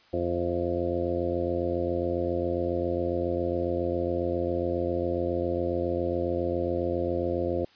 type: harmonic tone with a mistuned harmonic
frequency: 87.31 Hz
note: F2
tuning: in tune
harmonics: 1 / 2 / 3 / 4 / 5 / 6 / 7 / 8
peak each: -34 / -39 / -35 / -30 / -37 / -30 / -38 / -38 dBFS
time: 0.13-7.65 s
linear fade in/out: 5 ms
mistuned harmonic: 8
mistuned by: -37 cents
effects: white hiss -58 dBFS RMS until 7.75 s + resampled to 11025 Hz